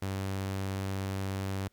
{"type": "tone", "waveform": "sawtooth", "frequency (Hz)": 96.7, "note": "G2", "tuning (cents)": -23, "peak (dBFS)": -28, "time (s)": [0.02, 1.68], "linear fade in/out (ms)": 5, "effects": ["pink hiss -72 dBFS RMS until 1.72 s"]}